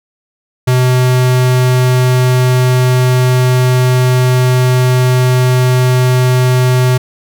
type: tone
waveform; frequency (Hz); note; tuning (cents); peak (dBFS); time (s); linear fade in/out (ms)
square; 126.8; B2; +46; -8; 0.67-6.98; 10
effects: none